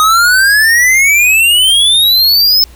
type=exponential sweep; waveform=square; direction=up; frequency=1244.5 to 5274 Hz; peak=-6 dBFS; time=0-2.64 s; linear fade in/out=0 ms; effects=added 60 Hz sine -34 dBFS peak until 2.75 s + pink hiss -42 dBFS RMS until 2.75 s